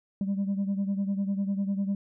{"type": "beating tone pair", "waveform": "sine", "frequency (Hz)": [196, 206], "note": ["G3", "G#3"], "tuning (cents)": [0, -14], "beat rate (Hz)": 10, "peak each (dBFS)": [-25, -30], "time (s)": [0.21, 1.95], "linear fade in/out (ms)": 2, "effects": ["tanh soft clip ceiling -23 dBFS"]}